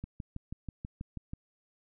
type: click train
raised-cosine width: 5 ms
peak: -26 dBFS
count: 9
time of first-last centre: 0.04-1.334 s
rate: 6.18 Hz
effects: none